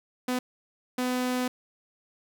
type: tone bursts at uneven times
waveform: sawtooth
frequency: 251.2 Hz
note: B3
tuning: 30 cents sharp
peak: -22 dBFS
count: 2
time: 0.28-0.39 / 0.98-1.48 s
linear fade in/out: 5 ms
effects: none